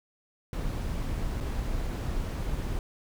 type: noise with dropouts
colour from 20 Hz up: brown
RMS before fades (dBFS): -31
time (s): 0.53-2.79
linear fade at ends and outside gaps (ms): 1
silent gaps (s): 1.404-1.408
effects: none